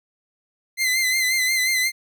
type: tone with vibrato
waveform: sawtooth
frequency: 2055 Hz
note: C7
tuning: 32 cents flat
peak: -15 dBFS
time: 0.77-1.92 s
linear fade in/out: 50 ms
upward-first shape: sine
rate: 5.6 Hz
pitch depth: 46 cents each way
effects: none